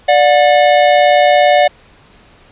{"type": "tone pair together", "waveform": "square", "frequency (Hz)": [588, 725.5], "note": ["D5", "F#5"], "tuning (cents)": [2, -34], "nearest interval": "major third", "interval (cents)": 364, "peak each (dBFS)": -10, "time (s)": [0.08, 1.68], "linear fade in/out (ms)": 10, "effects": ["pink hiss -45 dBFS RMS until 2.51 s", "resampled to 8000 Hz"]}